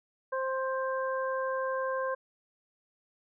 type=harmonic tone; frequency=526 Hz; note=C5; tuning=9 cents sharp; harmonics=1 / 2 / 3; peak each=-31 / -34 / -38 dBFS; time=0.32-2.15 s; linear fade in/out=10 ms; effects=none